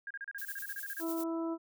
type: tone bursts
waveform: sine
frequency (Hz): 1621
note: G#6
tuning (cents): -42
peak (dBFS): -38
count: 14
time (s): 0.07-1.003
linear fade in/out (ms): 2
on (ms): 36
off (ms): 33
type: noise with tremolo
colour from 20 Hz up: violet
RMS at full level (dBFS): -41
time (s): 0.38-1.24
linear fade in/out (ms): 5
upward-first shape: triangle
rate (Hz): 10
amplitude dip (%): 70
type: harmonic tone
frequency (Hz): 329.6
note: E4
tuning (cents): 0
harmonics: 1 / 2 / 3 / 4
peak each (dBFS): -33 / -42 / -45 / -47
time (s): 0.99-1.58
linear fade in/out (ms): 50
effects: none